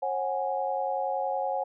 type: chord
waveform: sine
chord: C# suspended fourth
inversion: none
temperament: equal with one note detuned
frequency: 540.8 / 740 / 830.6 Hz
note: C#5 / F#5 / G#5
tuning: -43 / 0 / 0 cents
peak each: -31 dBFS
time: 0.02-1.64 s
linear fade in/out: 10 ms
effects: none